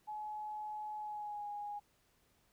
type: tone with pitch glide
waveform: sine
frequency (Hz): 849 to 825.3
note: G#5 to G#5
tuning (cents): +38 to -11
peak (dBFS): -40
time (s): 0.07-1.8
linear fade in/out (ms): 20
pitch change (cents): -49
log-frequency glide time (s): 0.98-1.47
effects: pink hiss -73 dBFS RMS until 2.52 s